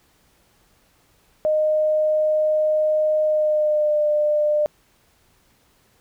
sine tone with pitch glide, 616 to 599.5 Hz, D#5 to D5, -17 to +36 cents, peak -16 dBFS, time 1.45-4.66 s, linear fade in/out 0 ms, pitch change -47 cents, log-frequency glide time 3.24-3.99 s, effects pink hiss -60 dBFS RMS until 6 s

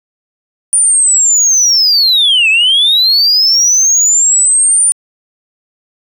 sine linear two-way sweep, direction down then up, 9430 to 2525 to 9350 Hz, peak -4 dBFS, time 0.73-4.92 s, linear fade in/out 0 ms, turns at 2.49 s, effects tanh soft clip ceiling -4 dBFS

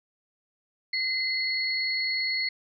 sine tone pair together, 2056 / 4357 Hz, C7 / C#8, -31 / -31 cents, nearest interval octave + minor second, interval 1300 cents, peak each -28 dBFS, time 0.93-2.49 s, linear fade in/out 5 ms, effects none

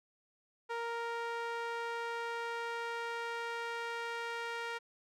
sawtooth tone with band-pass filter sweep, 466.2 Hz, A#4, in tune, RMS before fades -39 dBFS, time 0.69-4.79 s, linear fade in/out 20 ms, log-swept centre 1100 to 1700 Hz, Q 0.94, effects none

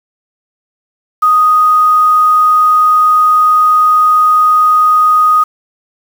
sine tone with quantisation, 1244.5 Hz, D#6, in tune, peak -5 dBFS, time 1.22-5.44 s, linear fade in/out 10 ms, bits 5, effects none

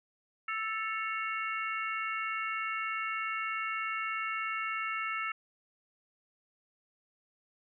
harmonic tone with a mistuned harmonic, 440 Hz, A4, in tune, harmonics 3 / 4 / 5 / 6, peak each -35 / -41 / -37 / -41 dBFS, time 0.48-5.32 s, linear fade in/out 5 ms, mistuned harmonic 6, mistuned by +79 cents, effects none

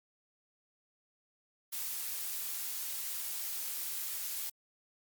blue noise, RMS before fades -38 dBFS, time 1.72-4.5 s, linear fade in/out 10 ms, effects Opus 48 kbps

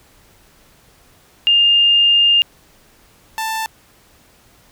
sine / sawtooth tone pair in turn, 2813 / 886 Hz, F7 / A5, +12 / +12 cents, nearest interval octave + minor sixth, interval 2000 cents, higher first, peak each -9 / -16 dBFS, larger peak first, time 1.47-2.42 / 3.38-3.66 s, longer first, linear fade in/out 0 ms, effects pink hiss -51 dBFS RMS until 4.71 s

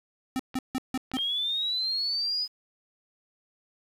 square tone bursts, 259.9 Hz, C4, 11 cents flat, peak -27 dBFS, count 5, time 0.36-1.17 s, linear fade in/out 0 ms, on 34 ms, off 160 ms
clicks, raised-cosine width 0.3 ms, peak -26 dBFS, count 4, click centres 0.543 / 0.957 / 1.116 / 1.186 s
sine linear sweep, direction up, 3136 to 5020 Hz, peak -26 dBFS, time 1.15-2.48 s, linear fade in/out 50 ms
effects resampled to 32000 Hz + 9-bit

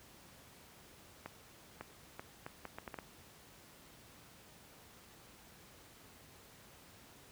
accelerating click train, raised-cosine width 0.5 ms, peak -28 dBFS, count 9, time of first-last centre 1.26-2.988 s, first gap 550 ms, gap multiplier 0.7, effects pink hiss -59 dBFS RMS until 7.31 s + high-pass 60 Hz 12 dB/octave

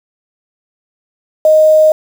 sine tone with quantisation, 622.3 Hz, D#5, in tune, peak -4 dBFS, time 1.45-1.92 s, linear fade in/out 2 ms, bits 5, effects none

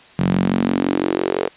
sawtooth tone with high-pass filter sweep, 45.94 Hz, F#1, 12 cents flat, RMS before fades -19 dBFS, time 0.18-1.49 s, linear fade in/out 20 ms, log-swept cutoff 160 to 450 Hz, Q 4, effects white hiss -46 dBFS RMS until 1.56 s + resampled to 8000 Hz

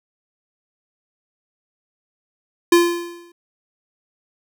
square tone with exponential decay, 344.7 Hz, F4, 23 cents flat, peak -8 dBFS, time 2.72-3.32 s, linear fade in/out 5 ms, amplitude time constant 130 ms, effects none

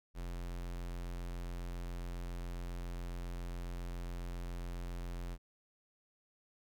square tone, 43.65 Hz, F1, in tune, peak -40 dBFS, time 0.14-5.38 s, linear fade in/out 50 ms, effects none

